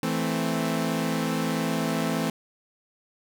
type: chord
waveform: sawtooth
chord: A minor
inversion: second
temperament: equal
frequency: 164.81 / 220 / 261.6 Hz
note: E3 / A3 / C4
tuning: 0 / 0 / 0 cents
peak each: -25 dBFS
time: 0.03-2.3 s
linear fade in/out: 2 ms
effects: none